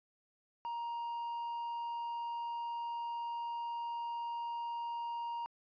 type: tone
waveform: triangle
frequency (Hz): 939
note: A#5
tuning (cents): +12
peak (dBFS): -35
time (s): 0.65-5.46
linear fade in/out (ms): 0
effects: resampled to 11025 Hz